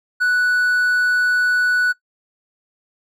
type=tone; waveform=triangle; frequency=1480 Hz; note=F#6; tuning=in tune; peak=-12 dBFS; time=0.2-1.93 s; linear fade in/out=20 ms; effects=noise-tail reverb RT60 0.1 s tail -19 dB re dry